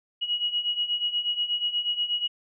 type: beating tone pair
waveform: sine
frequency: 2900 / 2908.3 Hz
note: F#7 / F#7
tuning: -35 / -30 cents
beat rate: 8.3 Hz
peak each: -30 / -26 dBFS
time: 0.21-2.28 s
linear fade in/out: 20 ms
effects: none